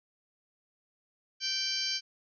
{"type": "harmonic tone with a mistuned harmonic", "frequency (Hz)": 778, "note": "G5", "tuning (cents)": -13, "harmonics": [2, 3, 4, 5, 6, 7, 8], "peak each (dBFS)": [-44, -41, -37, -40, -33, -37, -41], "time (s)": [1.4, 2.01], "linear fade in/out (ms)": 50, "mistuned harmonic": 5, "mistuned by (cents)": 75, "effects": []}